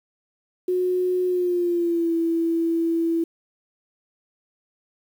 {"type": "tone with pitch glide", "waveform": "sine", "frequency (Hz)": [364.1, 332], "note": ["F#4", "E4"], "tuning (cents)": [-28, 12], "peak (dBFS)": -19, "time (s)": [0.68, 3.24], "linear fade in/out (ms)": 5, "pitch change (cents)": -160, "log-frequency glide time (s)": [1.26, 2.14], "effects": ["8-bit"]}